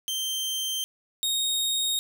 sawtooth tone pair in turn, 3136 / 3729 Hz, G7 / A#7, 0 / 0 cents, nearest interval minor third, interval 300 cents, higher second, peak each -24 / -21 dBFS, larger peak second, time 0.08-0.84 / 1.23-1.99 s, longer neither, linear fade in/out 0 ms, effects none

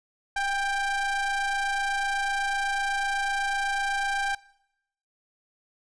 square ring-modulated tone, 392 Hz, G4, in tune, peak -23 dBFS, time 0.36-4.35 s, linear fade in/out 5 ms, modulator 1190 Hz, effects noise-tail reverb RT60 0.8 s tail -22 dB re dry + resampled to 22050 Hz

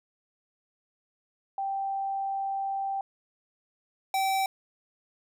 sine / square tone pair in turn, 783 / 772.2 Hz, G5 / G5, -2 / -26 cents, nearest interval unison, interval 24 cents, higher first, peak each -28 / -25 dBFS, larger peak second, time 1.58-3.01 / 4.14-4.46 s, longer first, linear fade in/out 2 ms, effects none

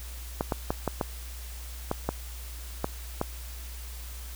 clicks, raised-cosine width 1 ms, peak -12 dBFS, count 9, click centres 0.409 / 0.522 / 0.705 / 0.877 / 1.012 / 1.914 / 2.09 / 2.844 / 3.214 s, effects added 60 Hz sine -38 dBFS peak until 4.35 s + white hiss -46 dBFS RMS until 4.35 s

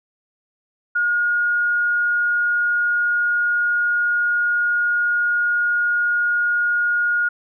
sine tone, 1433 Hz, F6, 44 cents sharp, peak -16 dBFS, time 0.95-7.29 s, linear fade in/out 10 ms, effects none

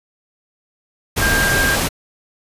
sine tone in noise, 1600 Hz, G6, 35 cents sharp, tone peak -16 dBFS, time 1.21-1.76 s, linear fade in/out 20 ms, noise pink, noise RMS -18 dBFS, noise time 1.16-1.89 s, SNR -1 dB, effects resampled to 32000 Hz

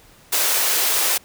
white high-pass noise, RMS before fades -19 dBFS, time 0.32-1.18 s, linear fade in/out 10 ms, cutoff 360 Hz, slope 24 dB/octave, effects pink hiss -50 dBFS RMS until 1.24 s

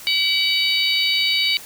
harmonic tone with a mistuned harmonic, 761 Hz, F#5, 48 cents sharp, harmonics 3 / 4 / 5 / 6, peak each -22 / -22 / -22 / -22 dBFS, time 0.07-1.57 s, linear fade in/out 0 ms, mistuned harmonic 4, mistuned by -41 cents, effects white hiss -39 dBFS RMS until 1.65 s

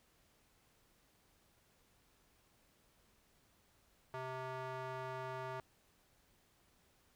square tone with band-pass filter, 130 Hz, C3, 11 cents flat, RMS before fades -44 dBFS, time 4.14-5.6 s, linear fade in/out 0 ms, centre 960 Hz, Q 1.2, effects pink hiss -72 dBFS RMS until 7.15 s

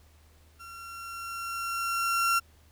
35% pulse tone with level ramp, 1368 Hz, F6, 36 cents flat, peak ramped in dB -42 to -20 dBFS, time 0.59-2.4 s, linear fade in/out 20 ms, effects added 77 Hz sine -57 dBFS peak until 2.71 s + pink hiss -63 dBFS RMS until 2.71 s

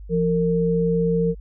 sine tone pair together, 171.44 / 457.7 Hz, F3 / A#4, -32 / -32 cents, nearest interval octave + perfect fourth, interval 1700 cents, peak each -20 dBFS, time 0.09-1.35 s, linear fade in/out 50 ms, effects added 50 Hz sine -35 dBFS peak until 1.4 s

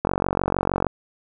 click train, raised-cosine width 1 ms, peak -6 dBFS, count 39, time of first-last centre 0.05-0.867 s, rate 46.5 Hz, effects none

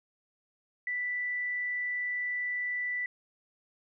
sine tone, 1975.5 Hz, B6, in tune, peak -30 dBFS, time 0.87-3.06 s, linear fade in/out 2 ms, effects none

